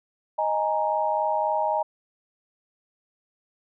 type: chord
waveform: sine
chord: D# suspended fourth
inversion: none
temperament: just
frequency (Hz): 622.3 / 829.7 / 933.4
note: D#5 / G#5 / A#5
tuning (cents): 0 / -2 / +2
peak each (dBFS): -26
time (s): 0.38-1.83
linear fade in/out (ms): 10
effects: none